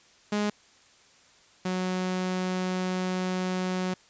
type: tone pair in turn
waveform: sawtooth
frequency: 208 / 184.19 Hz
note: G#3 / F#3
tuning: +3 / -8 cents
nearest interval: major second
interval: 211 cents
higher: first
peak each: -21 / -23 dBFS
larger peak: first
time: 0.32-0.5 / 1.65-3.94 s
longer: second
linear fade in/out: 5 ms
effects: white hiss -58 dBFS RMS until 4.09 s + resampled to 16000 Hz